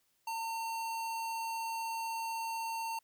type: tone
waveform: square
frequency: 908 Hz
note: A#5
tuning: 46 cents flat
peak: -36 dBFS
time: 0.27-2.99 s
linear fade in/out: 5 ms
effects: white hiss -75 dBFS RMS until 3.03 s